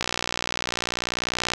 click train, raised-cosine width 0.2 ms, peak -7 dBFS, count 93, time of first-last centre 0.01-1.536 s, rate 60.3 Hz, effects none

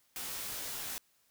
white noise with comb filter, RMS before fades -40 dBFS, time 0.16-0.98 s, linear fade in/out 0 ms, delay 17 ms, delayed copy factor -0.75, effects white hiss -71 dBFS RMS until 1.3 s

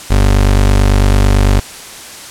30% pulse tone, 49 Hz, G1, in tune, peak -4 dBFS, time 0.1-1.6 s, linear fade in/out 10 ms, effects white hiss -30 dBFS RMS until 2.3 s + low-pass 10000 Hz 12 dB/octave

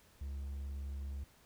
triangle tone, 69.3 Hz, C#2, in tune, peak -37 dBFS, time 0.21-1.24 s, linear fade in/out 5 ms, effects pink hiss -65 dBFS RMS until 1.45 s

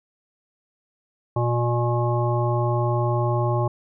harmonic tone, 120 Hz, B2, 49 cents flat, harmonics 1 / 3 / 5 / 7 / 9, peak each -21 / -27 / -28 / -29 / -30 dBFS, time 1.36-3.68 s, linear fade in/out 5 ms, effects none

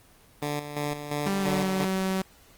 10% pulse tone with tremolo, 146.83 Hz, D3, in tune, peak -19 dBFS, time 0.42-1.85 s, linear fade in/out 2 ms, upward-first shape square, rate 2.9 Hz, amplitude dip 60%
sawtooth tone with pitch glide, 196 to 189.65 Hz, G3 to F#3, 0 to +43 cents, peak -21 dBFS, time 1.26-2.22 s, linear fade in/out 5 ms, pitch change -57 cents, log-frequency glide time 1.4-1.49 s
effects pink hiss -56 dBFS RMS until 2.57 s + Opus 24 kbps

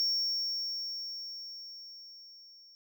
triangle tone with level ramp, 5490 Hz, F8, 31 cents flat, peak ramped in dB -25 to -53 dBFS, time 0-2.75 s, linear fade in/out 0 ms, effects none

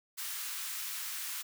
white high-pass noise, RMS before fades -39 dBFS, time 0.17-1.43 s, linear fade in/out 20 ms, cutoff 1100 Hz, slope 24 dB/octave, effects none

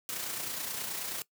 white noise with amplitude modulation, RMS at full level -35 dBFS, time 0.09-1.22 s, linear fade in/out 0 ms, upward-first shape sine, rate 29.4 Hz, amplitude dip 40%, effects noise-tail reverb RT60 0.1 s tail -20 dB re dry + high-pass 100 Hz 12 dB/octave

